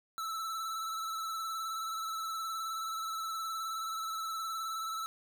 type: tone with vibrato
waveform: square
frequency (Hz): 1317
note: E6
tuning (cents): -2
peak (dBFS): -36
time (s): 0.18-5.06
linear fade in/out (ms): 0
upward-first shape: sine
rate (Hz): 19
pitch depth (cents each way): 35
effects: none